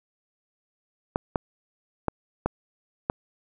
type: clicks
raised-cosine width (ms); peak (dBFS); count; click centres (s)
1; -9; 5; 1.159 / 1.358 / 2.083 / 2.46 / 3.099
effects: none